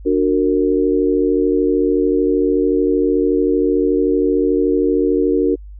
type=chord; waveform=sine; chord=D augmented; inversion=none; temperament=just; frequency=293.7 / 367.1 / 458.9 Hz; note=D4 / F#4 / A#4; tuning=0 / -14 / -27 cents; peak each=-17 dBFS; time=0.05-5.56 s; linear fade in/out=20 ms; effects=added 50 Hz sine -32 dBFS peak until 5.79 s